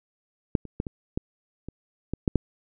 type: clicks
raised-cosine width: 3 ms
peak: -7 / -27 / -14 / -20 / -13 / -23 / -15 / -8 / -7 dBFS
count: 9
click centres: 0.552 / 0.653 / 0.801 / 0.868 / 1.175 / 1.686 / 2.136 / 2.278 / 2.357 s
effects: none